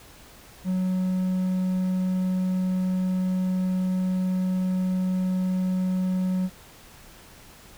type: tone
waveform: triangle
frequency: 185 Hz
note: F#3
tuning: in tune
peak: -20 dBFS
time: 0.64-6.5 s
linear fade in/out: 50 ms
effects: pink hiss -49 dBFS RMS until 7.77 s